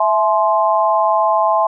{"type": "chord", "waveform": "sine", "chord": "E augmented", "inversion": "none", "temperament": "equal with one note detuned", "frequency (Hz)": [659.3, 851.5, 1046.5], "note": ["E5", "G#5", "B#5"], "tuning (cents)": [0, 43, 0], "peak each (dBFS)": -16, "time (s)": [0, 1.67], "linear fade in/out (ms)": 5, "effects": []}